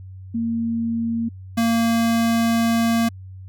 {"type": "tone pair in turn", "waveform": ["sine", "square"], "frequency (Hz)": [230, 230], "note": ["A#3", "A#3"], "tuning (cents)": [-23, -23], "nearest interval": "unison", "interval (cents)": 0, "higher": "neither", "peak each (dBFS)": [-20, -17], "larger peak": "second", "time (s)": [[0.34, 1.29], [1.57, 3.09]], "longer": "second", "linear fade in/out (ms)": 10, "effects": ["added 94 Hz sine -35 dBFS peak until 3.48 s"]}